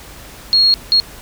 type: tone bursts at uneven times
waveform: sine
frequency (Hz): 4295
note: C8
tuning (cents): +44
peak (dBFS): -8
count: 2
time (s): 0.53-0.74 / 0.92-1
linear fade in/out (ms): 0
effects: added 50 Hz sine -41 dBFS peak until 1.21 s + pink hiss -37 dBFS RMS until 1.21 s